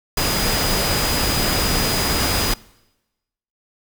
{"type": "tone in noise", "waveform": "sine", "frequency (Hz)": 4950, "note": "D#8", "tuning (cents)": -10, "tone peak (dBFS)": -26, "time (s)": [0.17, 2.54], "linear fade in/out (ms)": 5, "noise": "pink", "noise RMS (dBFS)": -20, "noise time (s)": [0.17, 2.54], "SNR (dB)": -9, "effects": ["noise-tail reverb RT60 1.0 s tail -23 dB re dry"]}